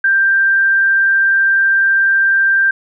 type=tone; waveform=sine; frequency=1579 Hz; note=G6; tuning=12 cents sharp; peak=-9 dBFS; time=0.04-2.71 s; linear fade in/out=5 ms; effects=none